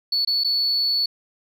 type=tone with dropouts; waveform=sine; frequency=4435 Hz; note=C#8; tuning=in tune; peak=-17 dBFS; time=0.12-1.06 s; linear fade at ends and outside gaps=5 ms; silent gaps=0.25-0.273 / 0.437-0.445 s; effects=tanh soft clip ceiling -15 dBFS